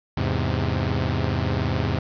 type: chord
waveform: sawtooth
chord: E augmented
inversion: none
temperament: equal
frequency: 82.41 / 103.83 / 130.81 Hz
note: E2 / G#2 / B#2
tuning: 0 / 0 / 0 cents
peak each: -22 dBFS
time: 0.17-1.99 s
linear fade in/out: 5 ms
effects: resampled to 11025 Hz + 8-bit